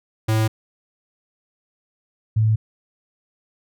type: tone pair in turn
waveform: square / sine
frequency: 110 / 109.52 Hz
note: A2 / A2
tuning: 0 / -8 cents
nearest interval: unison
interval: 8 cents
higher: first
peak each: -17 / -14 dBFS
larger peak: second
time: 0.28-0.48 / 2.36-2.56 s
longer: neither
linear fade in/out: 10 ms
effects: none